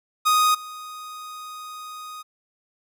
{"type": "tone with level steps", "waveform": "45% pulse", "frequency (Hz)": 1244.5, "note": "D#6", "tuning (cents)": 0, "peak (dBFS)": [-16, -35], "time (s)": [0.25, 2.23], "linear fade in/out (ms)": 20, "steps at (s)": 0.54, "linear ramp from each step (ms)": 10, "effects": []}